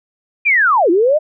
sine linear two-way sweep, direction down then up, 2469 to 321.8 to 637 Hz, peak -9 dBFS, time 0.45-1.19 s, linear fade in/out 20 ms, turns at 0.9 s, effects none

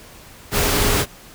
sine tone in noise, 414.6 Hz, G#4, 3 cents flat, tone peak -26 dBFS, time 0.51-1.06 s, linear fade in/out 50 ms, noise pink, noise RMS -18 dBFS, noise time 0.51-1.06 s, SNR -11 dB, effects pink hiss -43 dBFS RMS until 1.34 s

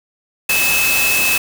sine tone in noise, 2600 Hz, E7, 24 cents flat, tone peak -15 dBFS, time 0.49-1.38 s, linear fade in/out 5 ms, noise white, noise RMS -18 dBFS, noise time 0.49-1.38 s, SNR 0 dB, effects none

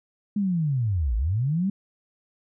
sine linear two-way sweep, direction down then up, 211 to 50.9 to 203.2 Hz, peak -21 dBFS, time 0.36-1.7 s, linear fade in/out 5 ms, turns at 1.16 s, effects none

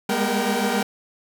sawtooth tone cluster, 200.5 / 207.7 / 239.8 / 468.3 / 770 Hz, G3 / G#3 / A#3 / A#4 / G5, +39 / 0 / +49 / +8 / -31 cents, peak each -23 dBFS, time 0.09-0.83 s, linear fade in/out 5 ms, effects none

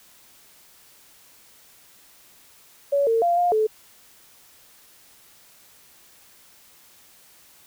sine tone with pitch steps, 564 / 454.8 / 692 / 706 / 433.8 Hz, C#5 / A#4 / F5 / F5 / A4, +30 / -43 / -16 / +19 / -25 cents, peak -17 dBFS, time 2.92-3.67 s, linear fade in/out 10 ms, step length 150 ms, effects white hiss -53 dBFS RMS until 7.66 s

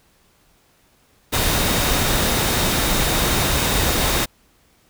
sine tone in noise, 3712 Hz, A#7, 8 cents flat, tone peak -30 dBFS, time 1.32-4.26 s, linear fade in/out 20 ms, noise pink, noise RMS -19 dBFS, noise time 1.32-4.26 s, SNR -14 dB, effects pink hiss -58 dBFS RMS until 4.89 s

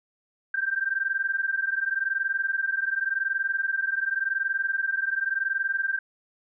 sine tone pair together, 1566.1 / 1587 Hz, G6 / G6, -2 / +21 cents, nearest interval unison, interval 23 cents, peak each -27 dBFS, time 0.54-5.99 s, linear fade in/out 5 ms, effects none

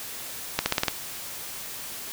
accelerating click train, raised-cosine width 0.2 ms, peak -4 dBFS, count 6, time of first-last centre 0.59-0.882 s, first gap 70 ms, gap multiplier 0.91, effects white hiss -37 dBFS RMS until 2.12 s

